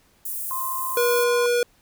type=high-pass noise; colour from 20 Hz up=white; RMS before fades=-30 dBFS; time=0.25-1.24 s; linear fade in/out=5 ms; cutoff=9100 Hz; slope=24 dB/octave
type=tone with pitch glide; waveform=sine; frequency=1046.5 to 1035.7 Hz; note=C6 to C6; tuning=0 to -18 cents; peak=-27 dBFS; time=0.51-1.46 s; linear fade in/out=0 ms; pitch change=-18 cents; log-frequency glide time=0.7-1.14 s
type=tone; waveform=square; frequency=481.9 Hz; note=B4; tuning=43 cents flat; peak=-19 dBFS; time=0.97-1.63 s; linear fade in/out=2 ms
effects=pink hiss -60 dBFS RMS until 1.81 s